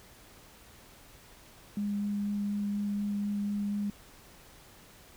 sine tone with vibrato, 204.3 Hz, G#3, 28 cents flat, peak -29 dBFS, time 1.77-3.9 s, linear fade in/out 2 ms, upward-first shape sine, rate 4.1 Hz, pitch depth 8 cents each way, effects pink hiss -55 dBFS RMS until 5.16 s

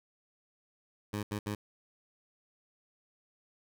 15% pulse tone bursts at uneven times, 103.83 Hz, G#2, in tune, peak -27 dBFS, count 3, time 1.13-1.23 / 1.31-1.39 / 1.46-1.55 s, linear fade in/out 5 ms, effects none

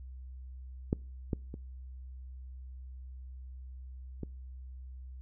clicks, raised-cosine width 3 ms, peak -15 / -18 / -28 / -24 dBFS, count 4, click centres 0.929 / 1.332 / 1.541 / 4.233 s, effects noise-tail reverb RT60 0.4 s tail -26 dB re dry + added 64 Hz sine -43 dBFS peak until 5.21 s

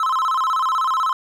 triangle tone with vibrato, 1168 Hz, D6, 10 cents flat, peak -15 dBFS, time 0-1.13 s, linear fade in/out 2 ms, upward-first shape square, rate 16 Hz, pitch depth 190 cents each way, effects none

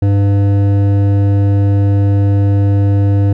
sine tone with hard clipping, 100 Hz, G2, 35 cents sharp, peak -10 dBFS, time 0.02-3.33 s, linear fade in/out 5 ms, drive 11 dB, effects none

